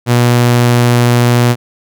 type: tone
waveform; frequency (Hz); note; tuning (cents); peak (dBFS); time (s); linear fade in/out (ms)
sawtooth; 120.9; B2; -36; -3; 0.06-1.56; 50
effects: none